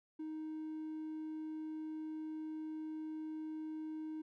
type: tone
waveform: triangle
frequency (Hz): 312.5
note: D#4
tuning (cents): +8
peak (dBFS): -38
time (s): 0.19-4.22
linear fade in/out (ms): 10
effects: tanh soft clip ceiling -35 dBFS